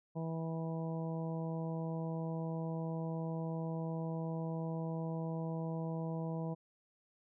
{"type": "harmonic tone", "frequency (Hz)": 162.9, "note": "E3", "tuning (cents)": -20, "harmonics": [1, 2, 3, 4, 5, 6], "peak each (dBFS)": [-37, -46, -45, -47, -52, -51], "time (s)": [0.15, 6.55], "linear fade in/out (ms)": 20, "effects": []}